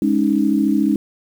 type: chord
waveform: sine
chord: Ab suspended fourth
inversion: none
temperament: equal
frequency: 207.7 / 277.2 / 311.1 Hz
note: Ab3 / Db4 / Eb4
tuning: 0 / 0 / 0 cents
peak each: -18 dBFS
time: 0.02-0.96 s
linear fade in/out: 2 ms
effects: 7-bit